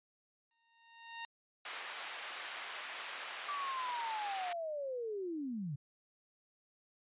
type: tone with exponential growth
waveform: 15% pulse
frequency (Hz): 924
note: A#5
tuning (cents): -16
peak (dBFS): -34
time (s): 0.51-1.25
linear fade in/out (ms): 1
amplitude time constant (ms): 160
type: band-pass noise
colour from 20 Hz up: white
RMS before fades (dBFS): -45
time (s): 1.65-4.53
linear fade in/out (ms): 5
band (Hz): 790 to 2800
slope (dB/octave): 12
type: linear sweep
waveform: sine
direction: down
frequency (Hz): 1176 to 130.81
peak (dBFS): -37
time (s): 3.48-5.76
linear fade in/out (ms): 10
effects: resampled to 8000 Hz